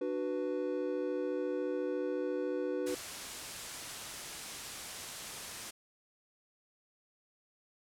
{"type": "chord", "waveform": "triangle", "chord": "B minor", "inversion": "first", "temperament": "just", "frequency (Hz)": [296.3, 370.4, 493.9], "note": ["D4", "F#4", "B4"], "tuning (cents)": [15, 2, 0], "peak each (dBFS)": [-36, -35, -34], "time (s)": [0.01, 2.95], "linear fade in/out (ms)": 5}
{"type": "noise", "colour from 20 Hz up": "white", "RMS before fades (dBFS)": -42, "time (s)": [2.86, 5.71], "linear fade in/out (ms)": 10}
{"effects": ["low-pass 10000 Hz 12 dB/octave"]}